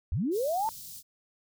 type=linear sweep; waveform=sine; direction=up; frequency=57.8 to 914 Hz; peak=-26 dBFS; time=0.12-0.69 s; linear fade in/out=0 ms
type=band-stop noise; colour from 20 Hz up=white; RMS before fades=-44 dBFS; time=0.31-1.03 s; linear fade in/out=50 ms; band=210 to 4100 Hz; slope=24 dB/octave
effects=none